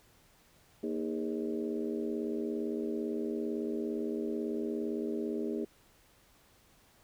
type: harmonic tone with a mistuned harmonic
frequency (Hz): 77.78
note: D#2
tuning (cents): 0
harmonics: 3 / 4 / 5 / 6 / 7 / 8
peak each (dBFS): -37 / -37 / -36 / -48 / -47 / -49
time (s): 0.83-5.65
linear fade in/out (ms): 5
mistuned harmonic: 5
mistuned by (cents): +81
effects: pink hiss -64 dBFS RMS until 7.03 s